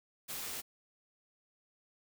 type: noise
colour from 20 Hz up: white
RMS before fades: -41 dBFS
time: 0.28-0.62 s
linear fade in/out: 20 ms
effects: none